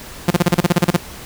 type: tone bursts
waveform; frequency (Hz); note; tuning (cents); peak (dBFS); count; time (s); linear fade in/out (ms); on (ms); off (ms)
sawtooth; 174.61; F3; 0; -6; 12; 0.28-0.966; 5; 26; 34
effects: pink hiss -35 dBFS RMS until 1.25 s